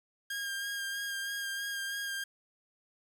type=tone with vibrato; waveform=sawtooth; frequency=1614 Hz; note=G#6; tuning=50 cents flat; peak=-31 dBFS; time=0.3-2.24 s; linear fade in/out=5 ms; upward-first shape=sine; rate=3.1 Hz; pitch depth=20 cents each way; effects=10-bit